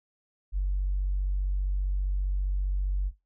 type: tone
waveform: sine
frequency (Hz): 47.55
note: F#1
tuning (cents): +48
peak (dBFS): -23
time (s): 0.52-3.12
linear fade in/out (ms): 50
effects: noise-tail reverb RT60 0.2 s tail -19 dB re dry + tanh soft clip ceiling -20 dBFS